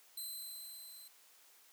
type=tone with level ramp; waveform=5% pulse; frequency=4061 Hz; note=B7; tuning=48 cents sharp; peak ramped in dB=-34 to -46 dBFS; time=0.17-1.08 s; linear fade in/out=5 ms; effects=white hiss -64 dBFS RMS until 1.72 s + high-pass 400 Hz 12 dB/octave